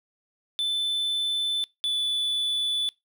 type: tone pair in turn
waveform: triangle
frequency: 3520 / 3472 Hz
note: A7 / A7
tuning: 0 / -24 cents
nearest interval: unison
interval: 24 cents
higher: first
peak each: -22 dBFS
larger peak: neither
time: 0.59-1.64 / 1.84-2.89 s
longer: neither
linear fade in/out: 0 ms
effects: noise-tail reverb RT60 0.2 s tail -24 dB re dry